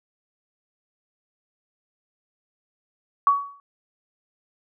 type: tone with exponential decay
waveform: sine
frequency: 1127 Hz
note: C#6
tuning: 28 cents sharp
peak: -11 dBFS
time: 3.27-3.6 s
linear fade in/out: 1 ms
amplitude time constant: 70 ms
effects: none